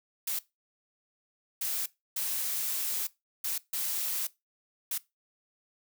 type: noise bursts at uneven times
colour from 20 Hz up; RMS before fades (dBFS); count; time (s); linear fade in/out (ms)
blue; -32; 6; 0.27-0.39 / 1.61-1.86 / 2.16-3.07 / 3.44-3.58 / 3.73-4.27 / 4.91-4.98; 5
effects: noise-tail reverb RT60 0.2 s tail -19 dB re dry